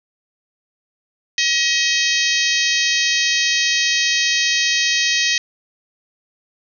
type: harmonic tone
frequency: 635 Hz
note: D#5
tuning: 35 cents sharp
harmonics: 3 / 4 / 5 / 6 / 7 / 8 / 9 / 10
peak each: -21 / -22 / -23 / -24 / -24 / -25 / -26 / -26 dBFS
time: 1.38-5.38 s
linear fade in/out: 2 ms
effects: none